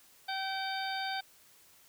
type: harmonic tone with a mistuned harmonic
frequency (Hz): 771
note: G5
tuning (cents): -29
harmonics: 1 / 2 / 3 / 4 / 5 / 6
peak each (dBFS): -36 / -39 / -44 / -46 / -42 / -43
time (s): 0.28-1.21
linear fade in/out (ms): 10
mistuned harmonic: 5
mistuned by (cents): -86
effects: white hiss -61 dBFS RMS until 1.88 s